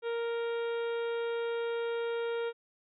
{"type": "harmonic tone", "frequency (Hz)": 466.2, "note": "A#4", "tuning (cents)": 0, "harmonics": [1, 2, 3, 4, 5, 6, 7, 8], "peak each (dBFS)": [-31, -44, -43, -51, -50, -54, -52, -54], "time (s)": [0.02, 2.53], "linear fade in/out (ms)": 50, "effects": []}